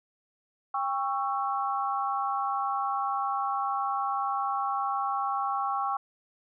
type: chord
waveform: sine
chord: C# diminished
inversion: second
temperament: just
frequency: 798.3 / 1108.7 / 1330.5 Hz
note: G5 / C#6 / E6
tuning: +31 / 0 / +16 cents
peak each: -30 / -30 / -34 dBFS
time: 0.74-5.97 s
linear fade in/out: 5 ms
effects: none